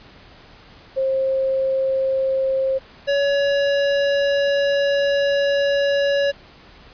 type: tone pair in turn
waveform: sine / square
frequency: 532 / 563.6 Hz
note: C5 / C#5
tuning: +29 / +29 cents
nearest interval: minor second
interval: 100 cents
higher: second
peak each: -17 dBFS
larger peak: neither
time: 0.96-2.79 / 3.07-6.32 s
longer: second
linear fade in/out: 20 ms
effects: pink hiss -46 dBFS RMS until 6.93 s + resampled to 11025 Hz